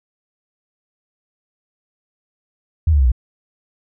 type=tone with pitch steps; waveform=sine; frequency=80.4 / 72.88 / 66.06 / 59.89 Hz; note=E2 / D2 / C2 / A#1; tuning=-43 / -13 / +17 / +47 cents; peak=-10 dBFS; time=2.87-3.118 s; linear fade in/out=5 ms; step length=62 ms; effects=none